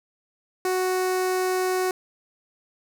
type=tone with notch filter; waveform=sawtooth; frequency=370 Hz; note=F#4; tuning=in tune; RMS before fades=-24 dBFS; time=0.65-1.91 s; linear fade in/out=2 ms; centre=3200 Hz; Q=1.7; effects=none